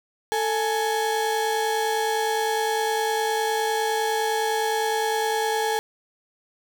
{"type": "tone pair together", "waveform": "35% pulse", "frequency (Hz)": [443.4, 837], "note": ["A4", "G#5"], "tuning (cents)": [13, 13], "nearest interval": "major seventh", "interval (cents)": 1100, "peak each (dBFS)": -23, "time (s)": [0.32, 5.79], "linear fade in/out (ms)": 0, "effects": []}